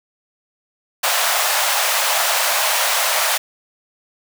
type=high-pass noise; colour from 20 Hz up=pink; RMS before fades=-18 dBFS; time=1.03-3.38 s; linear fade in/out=10 ms; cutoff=590 Hz; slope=48 dB/octave; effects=none